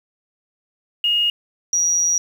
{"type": "tone pair in turn", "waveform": "sine", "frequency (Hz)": [2860, 5765], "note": ["F7", "F#8"], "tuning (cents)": [41, -46], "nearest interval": "octave", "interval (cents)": 1213, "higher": "second", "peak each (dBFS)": -15, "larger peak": "neither", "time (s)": [[1.04, 1.3], [1.73, 2.18]], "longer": "second", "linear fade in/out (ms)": 2, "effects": ["7-bit"]}